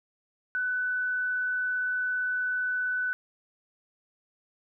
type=tone with frequency modulation; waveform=sine; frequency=1497 Hz; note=F#6; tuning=20 cents sharp; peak=-26 dBFS; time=0.55-3.13 s; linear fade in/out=0 ms; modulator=35.3 Hz; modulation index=0.24; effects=none